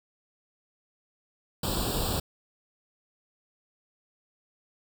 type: noise with comb filter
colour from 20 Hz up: pink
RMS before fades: -29 dBFS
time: 1.63-2.2 s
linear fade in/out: 5 ms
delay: 0.24 ms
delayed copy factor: +0.95
effects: none